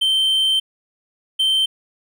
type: tone pair in turn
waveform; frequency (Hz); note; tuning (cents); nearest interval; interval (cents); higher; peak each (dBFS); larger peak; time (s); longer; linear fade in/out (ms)
triangle; 3114 / 3114; G7 / G7; -12 / -12; unison; 0; neither; -13; neither; 0.01-0.6 / 1.39-1.66; first; 10
effects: none